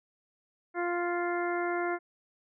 harmonic tone, 349.2 Hz, F4, in tune, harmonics 1 / 2 / 3 / 4 / 5 / 6, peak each -31 / -34 / -39 / -37 / -41 / -41 dBFS, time 0.74-1.99 s, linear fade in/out 50 ms, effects none

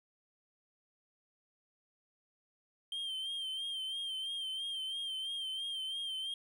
triangle tone with vibrato, 3156 Hz, G7, 11 cents sharp, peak -35 dBFS, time 2.92-6.34 s, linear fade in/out 2 ms, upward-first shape sine, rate 3 Hz, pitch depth 50 cents each way, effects none

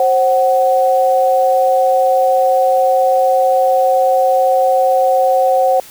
sine tone pair together, 530 / 747.9 Hz, C5 / F#5, +22 / +18 cents, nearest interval tritone, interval 596 cents, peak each -12 dBFS, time 0-5.8 s, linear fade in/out 2 ms, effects white hiss -38 dBFS RMS until 5.9 s

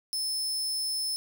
sawtooth tone, 5250 Hz, E8, 8 cents flat, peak -26 dBFS, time 0.13-1.16 s, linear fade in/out 0 ms, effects none

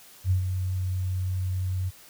sine tone with ADSR envelope, 92.6 Hz, F#2, 2 cents sharp, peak -18 dBFS, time 0.24-1.91 s, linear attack 67 ms, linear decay 110 ms, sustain -7 dB, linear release 31 ms, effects white hiss -51 dBFS RMS until 2.09 s

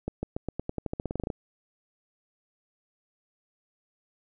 accelerating click train, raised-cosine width 2 ms, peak -17 dBFS, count 17, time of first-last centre 0.08-1.302 s, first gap 150 ms, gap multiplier 0.9, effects none

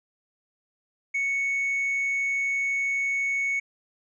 sine tone with tanh clipping, 2217 Hz, C#7, in tune, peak -24 dBFS, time 1.14-3.6 s, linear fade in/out 10 ms, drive 1 dB, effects none

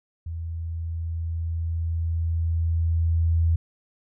sine tone with level ramp, 82.7 Hz, E2, 6 cents sharp, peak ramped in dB -29 to -17 dBFS, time 0.26-3.56 s, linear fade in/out 5 ms, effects none

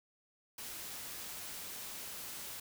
white noise, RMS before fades -45 dBFS, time 0.58-2.6 s, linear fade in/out 5 ms, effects none

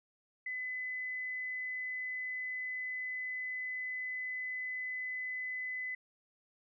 sine tone, 2013 Hz, B6, 33 cents sharp, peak -36 dBFS, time 0.46-5.95 s, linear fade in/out 5 ms, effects none

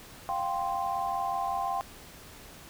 sine chord, F suspended second, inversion none, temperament equal, 698.5 / 784 / 1046.5 Hz, F5 / G5 / C6, 0 / 0 / 0 cents, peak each -34 / -31 / -33 dBFS, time 0.29-1.81 s, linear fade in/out 0 ms, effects pink hiss -49 dBFS RMS until 2.69 s

